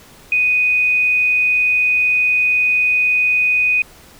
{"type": "tone", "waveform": "sine", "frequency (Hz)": 2489, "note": "D#7", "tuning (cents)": 0, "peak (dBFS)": -12, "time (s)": [0.32, 3.82], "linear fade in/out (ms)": 2, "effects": ["pink hiss -44 dBFS RMS until 4.19 s"]}